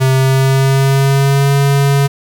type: tone with pitch glide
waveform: square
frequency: 132 to 139.69 Hz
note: C3 to C#3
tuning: +16 to +14 cents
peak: -9 dBFS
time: 0-2.08 s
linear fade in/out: 20 ms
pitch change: +98 cents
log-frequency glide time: 0.11-1.53 s
effects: 7-bit